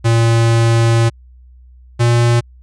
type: tone pair in turn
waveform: square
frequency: 115.4 / 118.71 Hz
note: A#2 / A#2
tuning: -17 / +32 cents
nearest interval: unison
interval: 49 cents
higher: second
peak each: -10 dBFS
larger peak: neither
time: 0.04-1.1 / 1.99-2.41 s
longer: first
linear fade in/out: 20 ms
effects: added 62 Hz sine -39 dBFS peak until 2.62 s + resampled to 22050 Hz